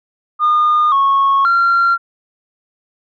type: tone with pitch steps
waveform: sine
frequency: 1218 / 1099 / 1377 Hz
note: D#6 / C#6 / F6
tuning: -37 / -15 / -25 cents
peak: -8 dBFS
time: 0.39-1.98 s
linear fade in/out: 50 ms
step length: 530 ms
effects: tanh soft clip ceiling -7 dBFS